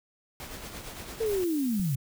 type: noise with tremolo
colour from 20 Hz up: pink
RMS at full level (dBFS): -39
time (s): 0.4-1.44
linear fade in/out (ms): 0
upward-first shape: triangle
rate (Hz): 8.8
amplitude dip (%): 50
type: linear sweep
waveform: sine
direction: down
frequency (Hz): 460 to 122.1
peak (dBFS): -25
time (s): 1.2-1.96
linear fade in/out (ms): 10
type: noise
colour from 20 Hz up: blue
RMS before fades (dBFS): -42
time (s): 1.26-1.95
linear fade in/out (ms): 0
type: click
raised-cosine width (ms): 5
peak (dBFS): -26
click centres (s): 1.798
effects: none